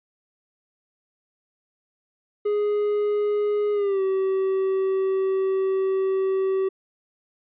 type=tone with pitch glide; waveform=triangle; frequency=415.3 to 383 Hz; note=G#4 to G4; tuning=0 to -40 cents; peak=-18 dBFS; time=2.45-6.69 s; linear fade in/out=10 ms; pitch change=-140 cents; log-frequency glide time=3.73-4.02 s; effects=resampled to 8000 Hz